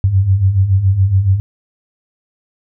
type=beating tone pair; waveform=sine; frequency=91.4 / 98.5 Hz; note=F#2 / G2; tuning=-21 / +9 cents; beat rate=7.1 Hz; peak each=-16 / -10 dBFS; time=0.04-1.4 s; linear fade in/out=0 ms; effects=none